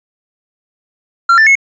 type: tone with pitch steps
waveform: triangle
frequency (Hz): 1371 / 1771 / 2184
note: F6 / A6 / C#7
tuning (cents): -32 / +11 / -26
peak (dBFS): -3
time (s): 1.29-1.554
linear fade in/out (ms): 5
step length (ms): 88
effects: resampled to 16000 Hz